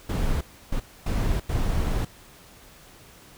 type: noise bursts at uneven times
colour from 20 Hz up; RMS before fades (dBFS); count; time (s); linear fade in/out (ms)
brown; -24; 4; 0.09-0.41 / 0.72-0.8 / 1.06-1.4 / 1.49-2.05; 5
effects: pink hiss -50 dBFS RMS until 3.37 s